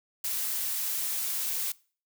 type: noise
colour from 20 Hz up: blue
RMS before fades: -31 dBFS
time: 0.24-1.72 s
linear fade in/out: 5 ms
effects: noise-tail reverb RT60 0.4 s tail -22 dB re dry